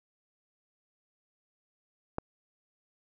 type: click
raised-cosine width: 1 ms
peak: -17 dBFS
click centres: 2.184 s
effects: none